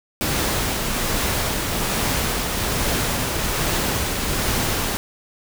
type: noise with tremolo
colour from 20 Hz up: pink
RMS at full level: -21 dBFS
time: 0.21-4.97 s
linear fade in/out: 0 ms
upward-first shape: triangle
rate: 1.2 Hz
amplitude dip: 30%
effects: none